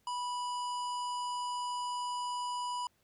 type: harmonic tone with a mistuned harmonic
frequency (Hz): 983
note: B5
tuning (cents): -8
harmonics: 1 / 3 / 5 / 7 / 9 / 10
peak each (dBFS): -34 / -46 / -48 / -52 / -57 / -58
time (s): 0.07-2.87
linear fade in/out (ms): 2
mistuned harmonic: 7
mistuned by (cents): +39
effects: pink hiss -73 dBFS RMS until 3.03 s